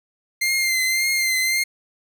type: tone with vibrato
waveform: sawtooth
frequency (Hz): 2093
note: C7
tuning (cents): 0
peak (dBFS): -15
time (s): 0.41-1.64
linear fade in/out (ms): 10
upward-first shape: triangle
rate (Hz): 1.8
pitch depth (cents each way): 43
effects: none